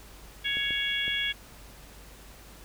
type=harmonic tone; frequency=557 Hz; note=C#5; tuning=8 cents sharp; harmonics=3 / 4 / 5 / 6; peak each=-33 / -32 / -35 / -30 dBFS; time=0.44-1.33 s; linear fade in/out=20 ms
type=clicks; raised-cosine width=2 ms; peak=-28 dBFS; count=3; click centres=0.57 / 0.707 / 1.08 s
effects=added 50 Hz sine -50 dBFS peak until 2.64 s + pink hiss -51 dBFS RMS until 2.64 s